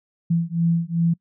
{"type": "beating tone pair", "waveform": "sine", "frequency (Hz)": [166.7, 169.3], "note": ["E3", "E3"], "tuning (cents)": [20, 46], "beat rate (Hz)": 2.6, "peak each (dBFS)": -21, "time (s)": [0.3, 1.14], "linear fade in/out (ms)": 10, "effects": ["noise-tail reverb RT60 0.1 s tail -25 dB re dry"]}